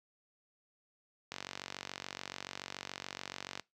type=click train; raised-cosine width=0.2 ms; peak=-22 dBFS; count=108; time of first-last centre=1.32-3.597 s; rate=47 Hz; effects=noise-tail reverb RT60 0.2 s tail -22 dB re dry + high-pass 100 Hz 12 dB/octave